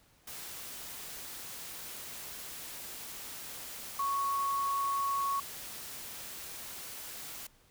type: tone in noise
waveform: sine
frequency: 1108.7 Hz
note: C#6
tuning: in tune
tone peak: -29 dBFS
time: 3.99-5.4 s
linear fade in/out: 5 ms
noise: white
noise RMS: -44 dBFS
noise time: 0.27-7.47 s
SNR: +12 dB
effects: pink hiss -65 dBFS RMS until 7.7 s